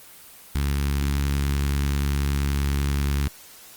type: tone with notch filter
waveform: sawtooth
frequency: 70.4 Hz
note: C#2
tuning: 27 cents sharp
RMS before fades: -23 dBFS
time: 0.55-3.28 s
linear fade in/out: 0 ms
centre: 600 Hz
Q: 0.58
effects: white hiss -46 dBFS RMS until 3.76 s + Opus 24 kbps